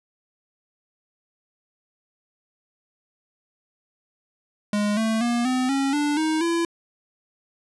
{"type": "tone with pitch steps", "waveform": "square", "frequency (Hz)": [207.3, 222.2, 238.1, 255.2, 273.5, 293.2, 314.2, 336.8], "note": ["G#3", "A3", "A#3", "C4", "C#4", "D4", "D#4", "E4"], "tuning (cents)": [-3, 17, 37, -43, -23, -3, 17, 37], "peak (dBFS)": -21, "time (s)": [4.73, 6.65], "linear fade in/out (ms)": 2, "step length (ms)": 240, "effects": ["resampled to 24000 Hz"]}